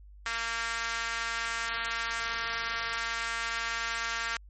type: tone with high-pass filter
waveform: sawtooth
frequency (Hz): 230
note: A#3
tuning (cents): -23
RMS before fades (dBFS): -33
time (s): 0.26-4.37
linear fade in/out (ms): 0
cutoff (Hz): 1500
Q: 2.1
effects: added 50 Hz sine -48 dBFS peak until 4.49 s + MP3 32 kbps